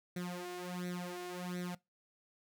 sawtooth tone with flanger, 178.6 Hz, F3, 39 cents sharp, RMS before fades -41 dBFS, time 0.16-1.75 s, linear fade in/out 5 ms, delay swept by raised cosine 0.5 to 2.9 ms, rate 1.4 Hz, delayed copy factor +0.85, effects noise-tail reverb RT60 0.2 s tail -22 dB re dry

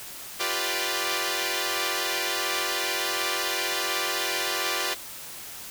5% pulse chord, G dominant seventh, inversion third, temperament equal, 349.2 / 392 / 493.9 / 587.3 Hz, F4 / G4 / B4 / D5, 0 / 0 / 0 / 0 cents, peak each -20 dBFS, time 0.39-4.95 s, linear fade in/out 20 ms, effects white hiss -40 dBFS RMS until 5.7 s

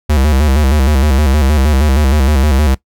square tone with vibrato, 70.9 Hz, C#2, 40 cents sharp, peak -9 dBFS, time 0.09-2.75 s, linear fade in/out 10 ms, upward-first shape square, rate 6.4 Hz, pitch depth 110 cents each way, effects noise-tail reverb RT60 0.1 s tail -19 dB re dry

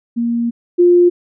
sine tone pair in turn, 234.9 / 352 Hz, A#3 / F4, +13 / +14 cents, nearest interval perfect fifth, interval 701 cents, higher second, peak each -14 / -6 dBFS, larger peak second, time 0.16-0.51 / 0.78-1.1 s, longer first, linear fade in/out 20 ms, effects none

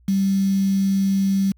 sine tone with quantisation, 194.7 Hz, G3, 12 cents flat, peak -16 dBFS, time 0.08-1.52 s, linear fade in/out 5 ms, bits 6, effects added 60 Hz sine -51 dBFS peak until 1.57 s

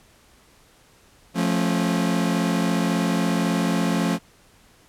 40% pulse chord, F augmented, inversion none, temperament just, 174.61 / 218.3 / 272.8 Hz, F3 / A3 / C#4, 0 / -13 / -28 cents, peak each -22 / -24 / -25 dBFS, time 1.34-4.19 s, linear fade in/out 50 ms, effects pink hiss -55 dBFS RMS until 4.88 s + low-pass 12000 Hz 12 dB/octave

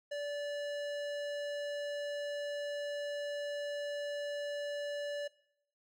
sine tone with hard clipping, 580 Hz, D5, 22 cents flat, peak -38 dBFS, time 0.11-5.28 s, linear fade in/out 10 ms, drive 17 dB, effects noise-tail reverb RT60 0.7 s tail -20 dB re dry

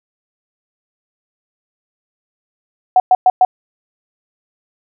sine tone bursts, 740 Hz, F#5, in tune, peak -5 dBFS, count 4, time 2.96-3.45 s, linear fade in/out 2 ms, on 40 ms, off 110 ms, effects none

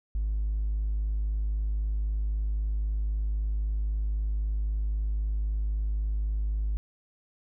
sine tone with hard clipping, 51.91 Hz, G#1, in tune, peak -26 dBFS, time 0.15-6.77 s, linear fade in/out 0 ms, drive 1 dB, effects none

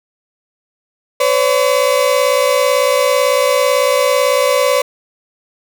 35% pulse tone pair together, 510 / 568 Hz, C5 / C#5, -44 / +42 cents, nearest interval major second, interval 186 cents, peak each -12 dBFS, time 1.2-4.82 s, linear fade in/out 5 ms, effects none

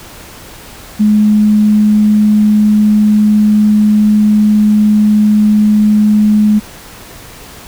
sine tone, 211.3 Hz, G#3, 30 cents sharp, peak -5 dBFS, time 0.99-6.6 s, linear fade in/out 20 ms, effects pink hiss -33 dBFS RMS until 7.67 s

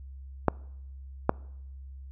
clicks, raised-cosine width 1 ms, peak -6 dBFS, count 2, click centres 0.483 / 1.294 s, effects noise-tail reverb RT60 0.8 s tail -25 dB re dry + added 67 Hz sine -41 dBFS peak until 2.11 s

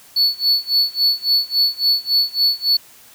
triangle tone with tremolo, 4435 Hz, C#8, in tune, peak -10 dBFS, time 0.16-2.77 s, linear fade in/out 5 ms, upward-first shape sine, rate 3.6 Hz, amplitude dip 95%, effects white hiss -46 dBFS RMS until 3.14 s

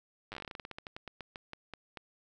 slowing click train, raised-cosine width 0.3 ms, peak -26 dBFS, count 24, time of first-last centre 0.32-1.972 s, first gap 9 ms, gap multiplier 1.16, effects none

